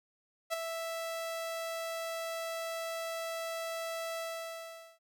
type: tone with ADSR envelope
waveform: sawtooth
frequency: 659.3 Hz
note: E5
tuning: in tune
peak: -25 dBFS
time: 0.5-4.99 s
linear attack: 33 ms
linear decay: 12 ms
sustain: -7 dB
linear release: 800 ms
effects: none